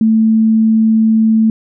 sine tone, 221.3 Hz, A3, 10 cents sharp, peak -7 dBFS, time 0.01-1.5 s, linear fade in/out 2 ms, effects none

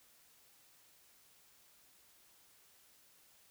silence, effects white hiss -66 dBFS RMS until 3.5 s

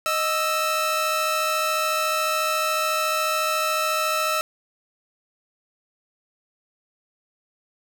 sawtooth tone pair together, 622.3 / 1318.6 Hz, D#5 / E6, 0 / 0 cents, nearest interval octave + minor second, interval 1300 cents, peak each -22 / -19 dBFS, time 0.06-4.41 s, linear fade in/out 0 ms, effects none

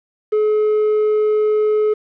triangle tone with quantisation, 426.5 Hz, G#4, 46 cents sharp, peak -11 dBFS, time 0.32-1.94 s, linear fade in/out 10 ms, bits 6, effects low-pass 2000 Hz 12 dB/octave

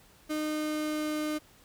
35% pulse tone with pitch glide, 306.4 to 304.6 Hz, D#4 to D#4, -27 to -37 cents, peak -28 dBFS, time 0.29-1.39 s, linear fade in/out 20 ms, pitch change -10 cents, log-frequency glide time 0.44-1.19 s, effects pink hiss -59 dBFS RMS until 1.64 s

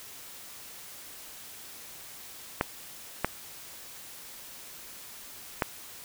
clicks, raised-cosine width 0.5 ms, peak -9 dBFS, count 3, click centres 2.611 / 3.246 / 5.622 s, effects white hiss -46 dBFS RMS until 6.04 s

